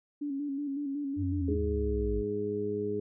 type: tone with vibrato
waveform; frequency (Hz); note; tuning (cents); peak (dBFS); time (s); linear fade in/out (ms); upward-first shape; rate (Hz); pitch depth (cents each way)
sine; 282.7; C#4; +34; -31; 0.21-1.56; 10; square; 5.4; 48
type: linear sweep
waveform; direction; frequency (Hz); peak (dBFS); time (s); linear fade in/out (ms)
sine; down; 96.2 to 54.3; -30; 1.16-2.24; 50
type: harmonic tone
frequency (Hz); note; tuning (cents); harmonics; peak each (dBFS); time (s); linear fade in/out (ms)
103.83; G#2; 0; 1 / 2 / 3 / 4; -41 / -38 / -38 / -31; 1.48-3; 5
effects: none